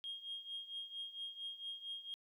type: tone with tremolo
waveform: sine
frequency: 3244 Hz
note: G#7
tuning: 41 cents flat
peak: -39 dBFS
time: 0.04-2.14 s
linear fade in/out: 0 ms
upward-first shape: triangle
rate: 4.4 Hz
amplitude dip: 85%
effects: tanh soft clip ceiling -37 dBFS + 13-bit